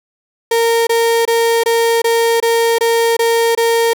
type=tone bursts; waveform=35% pulse; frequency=461.6 Hz; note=A#4; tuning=17 cents flat; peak=-9 dBFS; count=9; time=0.51-3.934 s; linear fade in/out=5 ms; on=360 ms; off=23 ms; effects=none